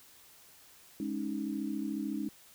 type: chord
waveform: sine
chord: Ab suspended fourth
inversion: none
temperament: equal with one note detuned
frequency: 209.1 / 277.2 / 311.1 Hz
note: Ab3 / Db4 / Eb4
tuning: +12 / 0 / 0 cents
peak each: -37 / -37 / -37 dBFS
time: 1-2.29 s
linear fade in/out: 2 ms
effects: white hiss -58 dBFS RMS until 2.54 s